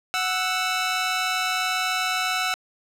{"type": "tone pair together", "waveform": "15% pulse", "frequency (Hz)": [740, 1318.5], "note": ["F#5", "E6"], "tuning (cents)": [0, 0], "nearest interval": "minor seventh", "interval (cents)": 1000, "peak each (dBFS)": -19, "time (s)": [0.14, 2.54], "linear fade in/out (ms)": 0, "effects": ["low-pass 10000 Hz 12 dB/octave", "8-bit"]}